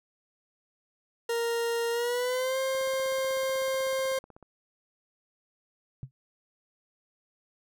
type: tone with pitch glide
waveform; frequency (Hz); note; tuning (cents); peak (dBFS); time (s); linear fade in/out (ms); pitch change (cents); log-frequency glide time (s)
40% pulse; 466.2 to 529.4; A#4 to C5; 0 to +20; -26; 1.29-4.19; 5; +220; 1.91-2.58
type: click train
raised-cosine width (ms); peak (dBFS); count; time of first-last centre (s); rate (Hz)
1; -36; 28; 2.75-4.427; 16.1
type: tone with exponential decay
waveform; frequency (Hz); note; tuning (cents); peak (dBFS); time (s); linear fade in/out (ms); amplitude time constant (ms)
sine; 130.81; C3; 0; -30; 6.03-6.11; 0; 16
effects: none